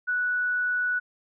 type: tone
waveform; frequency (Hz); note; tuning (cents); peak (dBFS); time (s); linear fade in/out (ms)
sine; 1476; F#6; -5; -23; 0.07-1; 20
effects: none